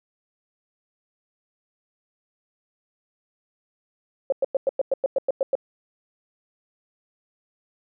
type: tone bursts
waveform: sine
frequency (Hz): 540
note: C#5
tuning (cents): -45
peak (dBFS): -17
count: 11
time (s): 4.3-5.553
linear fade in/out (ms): 2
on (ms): 23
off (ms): 100
effects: none